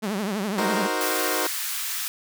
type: tone with vibrato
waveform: sawtooth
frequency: 203.4 Hz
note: G#3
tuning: 36 cents flat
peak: -21 dBFS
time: 0.02-0.88 s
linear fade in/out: 20 ms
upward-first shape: triangle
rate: 12 Hz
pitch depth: 180 cents each way
type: chord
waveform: 15% pulse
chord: C half-diminished seventh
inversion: first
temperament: equal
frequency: 311.1 / 370 / 466.2 / 523.3 Hz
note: Eb4 / Gb4 / Bb4 / C5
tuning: 0 / 0 / 0 / 0 cents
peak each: -23 dBFS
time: 0.58-1.47 s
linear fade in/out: 2 ms
type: high-pass noise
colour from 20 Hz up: white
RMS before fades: -29 dBFS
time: 1.01-2.08 s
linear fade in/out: 0 ms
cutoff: 1100 Hz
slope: 24 dB/octave
effects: none